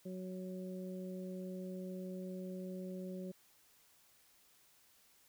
harmonic tone, 185 Hz, F#3, in tune, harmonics 1 / 2 / 3, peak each -43 / -48 / -50 dBFS, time 0.05-3.32 s, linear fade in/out 10 ms, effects white hiss -68 dBFS RMS until 5.28 s

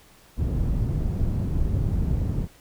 white low-pass noise, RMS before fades -24 dBFS, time 0.36-2.48 s, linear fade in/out 50 ms, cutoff 110 Hz, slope 12 dB/octave, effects pink hiss -54 dBFS RMS until 2.6 s

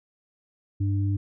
sine tone pair together, 99.51 / 297 Hz, G2 / D4, +26 / +20 cents, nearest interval octave + perfect fifth, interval 1894 cents, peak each -22 / -32 dBFS, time 0.8-1.17 s, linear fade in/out 10 ms, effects none

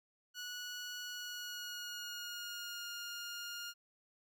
15% pulse tone with pitch glide, 1465 to 1415.9 Hz, F#6 to F6, -18 to +23 cents, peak -36 dBFS, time 0.34-3.74 s, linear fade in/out 50 ms, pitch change -59 cents, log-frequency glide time 1.02-2.91 s, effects none

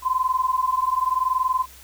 sine tone pair together, 1018 / 1038.8 Hz, C6 / C6, -48 / -13 cents, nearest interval unison, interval 35 cents, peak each -22 dBFS, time 0.02-1.66 s, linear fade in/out 50 ms, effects added 63 Hz sine -49 dBFS peak until 1.83 s + white hiss -47 dBFS RMS until 1.83 s

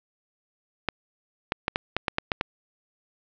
clicks, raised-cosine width 0.3 ms, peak -7 dBFS, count 9, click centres 0.887 / 1.521 / 1.681 / 1.759 / 1.966 / 2.082 / 2.184 / 2.318 / 2.411 s, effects low-pass 4000 Hz 12 dB/octave

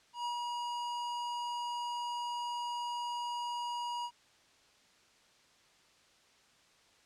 square tone with ADSR envelope, 959 Hz, A#5, 49 cents sharp, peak -34 dBFS, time 0.13-4.11 s, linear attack 120 ms, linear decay 100 ms, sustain -2 dB, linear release 62 ms, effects white hiss -65 dBFS RMS until 7.05 s + low-pass 6000 Hz 12 dB/octave

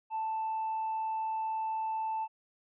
triangle tone, 882 Hz, A5, 4 cents sharp, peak -28 dBFS, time 0.1-2.28 s, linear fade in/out 50 ms, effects tanh soft clip ceiling -27 dBFS + resampled to 8000 Hz

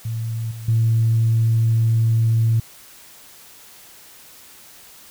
sine tone with level steps, 113.4 Hz, A#2, 47 cents flat, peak -22 / -30 / -13 dBFS, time 0.05-2.6 s, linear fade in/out 5 ms, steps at 0.51 / 0.68 s, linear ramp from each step 5 ms, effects tanh soft clip ceiling -9 dBFS + white hiss -45 dBFS RMS until 5.1 s

